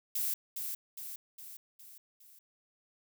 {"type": "noise with echo", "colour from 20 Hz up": "violet", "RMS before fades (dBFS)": -33, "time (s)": [0.15, 0.34], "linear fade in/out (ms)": 5, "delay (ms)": 410, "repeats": 5, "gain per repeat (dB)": -5, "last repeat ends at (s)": 2.39, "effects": []}